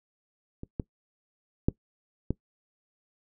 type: clicks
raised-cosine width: 3 ms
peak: -25 / -16 / -9 / -14 dBFS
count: 4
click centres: 0.634 / 0.798 / 1.685 / 2.306 s
effects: noise-tail reverb RT60 0.1 s tail -21 dB re dry